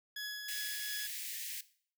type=tone with tremolo; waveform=20% pulse; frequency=1685 Hz; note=G#6; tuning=25 cents sharp; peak=-33 dBFS; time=0.16-1.07 s; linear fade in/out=5 ms; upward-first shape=triangle; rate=2.8 Hz; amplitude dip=40%
type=high-pass noise; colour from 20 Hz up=white; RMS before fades=-42 dBFS; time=0.48-1.61 s; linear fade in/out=5 ms; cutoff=1700 Hz; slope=96 dB/octave
effects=noise-tail reverb RT60 0.5 s tail -17 dB re dry